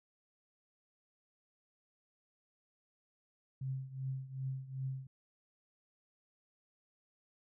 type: tone with tremolo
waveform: sine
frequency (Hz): 132.7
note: C3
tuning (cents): +25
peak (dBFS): -34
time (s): 3.61-5.07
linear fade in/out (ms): 5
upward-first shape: triangle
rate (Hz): 2.6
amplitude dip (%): 85
effects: none